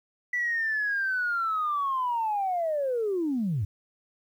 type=linear sweep; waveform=sine; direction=down; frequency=1975.5 to 88 Hz; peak=-24 dBFS; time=0.33-3.65 s; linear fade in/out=5 ms; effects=tanh soft clip ceiling -20 dBFS + 10-bit

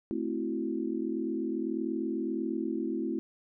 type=chord; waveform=sine; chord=F# half-diminished seventh; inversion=first; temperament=equal; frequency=220 / 261.6 / 329.6 / 370 Hz; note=A3 / C4 / E4 / F#4; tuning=0 / 0 / 0 / 0 cents; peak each=-36 / -35 / -33 / -38 dBFS; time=0.11-3.19 s; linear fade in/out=0 ms; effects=none

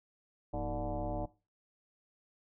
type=tone with frequency modulation; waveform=sine; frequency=313.2 Hz; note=D#4; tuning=11 cents sharp; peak=-33 dBFS; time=0.53-1.26 s; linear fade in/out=10 ms; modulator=138 Hz; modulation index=3.4; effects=noise-tail reverb RT60 0.3 s tail -19 dB re dry

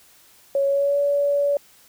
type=tone with pitch glide; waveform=sine; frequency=554.4 to 570.6 Hz; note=C#5 to C#5; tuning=0 to +50 cents; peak=-17 dBFS; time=0.55-1.57 s; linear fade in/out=2 ms; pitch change=+50 cents; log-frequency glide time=0.66-0.99 s; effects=white hiss -53 dBFS RMS until 1.88 s

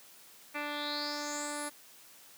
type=tone with low-pass filter sweep; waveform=10% pulse; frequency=293.7 Hz; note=D4; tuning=in tune; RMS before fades=-37 dBFS; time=0.54-1.7 s; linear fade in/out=20 ms; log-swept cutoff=2500 to 11000 Hz; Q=7.1; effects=white hiss -56 dBFS RMS until 2.37 s + high-pass 150 Hz 12 dB/octave

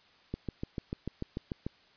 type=click train; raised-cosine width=3 ms; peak=-21 dBFS; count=10; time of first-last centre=0.34-1.665 s; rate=6.79 Hz; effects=white hiss -62 dBFS RMS until 1.96 s + resampled to 11025 Hz

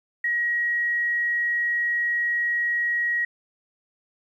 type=tone; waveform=sine; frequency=1900 Hz; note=A#6; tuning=33 cents sharp; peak=-21 dBFS; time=0.24-3.25 s; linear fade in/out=5 ms; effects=10-bit

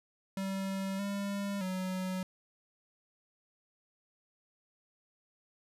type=tone with pitch steps; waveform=square; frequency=193.3 / 200.1 / 185.9 Hz; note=G3 / G3 / F#3; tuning=-24 / +36 / +8 cents; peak=-34 dBFS; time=0.37-2.23 s; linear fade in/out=2 ms; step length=620 ms; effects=resampled to 32000 Hz

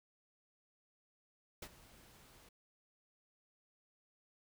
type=noise with ADSR envelope; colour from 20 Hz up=pink; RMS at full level=-45 dBFS; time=1.62-2.49 s; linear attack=6 ms; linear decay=54 ms; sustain=-17 dB; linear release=5 ms; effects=none

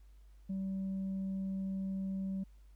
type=tone with tanh clipping; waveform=sine; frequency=191.9 Hz; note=G3; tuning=37 cents flat; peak=-35 dBFS; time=0.49-2.44 s; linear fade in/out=10 ms; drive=1 dB; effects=added 50 Hz sine -55 dBFS peak until 2.75 s + pink hiss -75 dBFS RMS until 2.75 s

